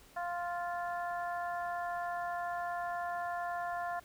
harmonic tone, 349.2 Hz, F4, in tune, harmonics 2 / 3 / 4 / 5, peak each -36 / -42 / -44 / -45 dBFS, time 0.16-4 s, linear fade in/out 10 ms, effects pink hiss -60 dBFS RMS until 4.04 s

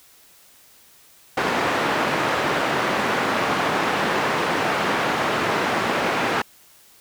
white band-pass noise, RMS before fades -22 dBFS, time 1.37-6.42 s, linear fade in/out 5 ms, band 160 to 1500 Hz, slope 12 dB/octave, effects white hiss -52 dBFS RMS until 7 s

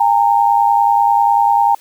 sine tone pair together, 808 / 918.1 Hz, G#5 / A#5, -48 / -27 cents, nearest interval major second, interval 221 cents, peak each -12 dBFS, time 0-1.75 s, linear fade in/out 5 ms, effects white hiss -47 dBFS RMS until 1.8 s + high-pass 150 Hz 12 dB/octave

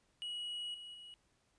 triangle tone with level steps, 2912 Hz, F#7, 28 cents flat, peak -38 / -46 / -49 dBFS, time 0.22-1.14 s, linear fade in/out 0 ms, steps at 0.74 / 0.94 s, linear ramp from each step 5 ms, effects pink hiss -75 dBFS RMS until 1.58 s + resampled to 22050 Hz

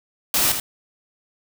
white noise with echo, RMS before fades -19 dBFS, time 0.34-0.52 s, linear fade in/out 2 ms, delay 80 ms, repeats 1, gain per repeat -7 dB, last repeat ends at 0.6 s, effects none

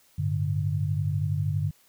sine chord, G suspended second, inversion none, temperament just, 98 / 110.25 / 147 Hz, G2 / A2 / D3, 0 / +4 / +2 cents, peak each -27 / -33 / -27 dBFS, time 0.18-1.71 s, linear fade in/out 10 ms, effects white hiss -61 dBFS RMS until 1.88 s

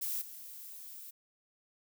violet noise with level steps, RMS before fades -36 / -48 dBFS, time 0.01-1.11 s, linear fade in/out 10 ms, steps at 0.21 s, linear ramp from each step 10 ms, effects none

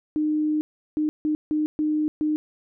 sine tone bursts at uneven times, 305.1 Hz, D#4, 34 cents flat, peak -20 dBFS, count 6, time 0.16-0.61 / 0.97-1.09 / 1.25-1.35 / 1.51-1.66 / 1.79-2.08 / 2.21-2.36 s, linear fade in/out 0 ms, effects none

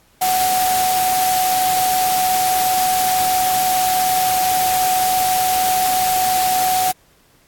sine tone in noise, 744 Hz, F#5, 9 cents sharp, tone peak -15 dBFS, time 0.21-6.92 s, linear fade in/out 10 ms, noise white, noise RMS -22 dBFS, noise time 0.21-6.92 s, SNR +4 dB, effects pink hiss -55 dBFS RMS until 7.47 s + AAC 64 kbps

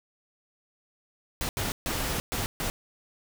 pink noise bursts at uneven times, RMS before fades -30 dBFS, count 5, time 1.41-1.49 / 1.57-1.72 / 1.86-2.2 / 2.32-2.46 / 2.6-2.7 s, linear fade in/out 0 ms, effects none

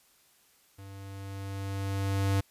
square tone with level ramp, 98 Hz, G2, in tune, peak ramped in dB -45 to -24 dBFS, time 0.78-2.41 s, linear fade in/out 10 ms, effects white hiss -64 dBFS RMS until 2.5 s + resampled to 32000 Hz

